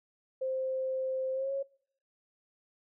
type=tone with pitch glide; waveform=sine; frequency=523.3 to 548 Hz; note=C5 to C#5; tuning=0 to -20 cents; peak=-30 dBFS; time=0.41-1.63 s; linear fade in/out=10 ms; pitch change=+80 cents; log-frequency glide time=1.33-1.52 s; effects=noise-tail reverb RT60 0.7 s tail -26 dB re dry